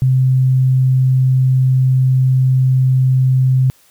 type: tone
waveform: sine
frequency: 130 Hz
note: C3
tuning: 11 cents flat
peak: -9 dBFS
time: 0.02-3.7 s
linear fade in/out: 0 ms
effects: white hiss -51 dBFS RMS until 3.9 s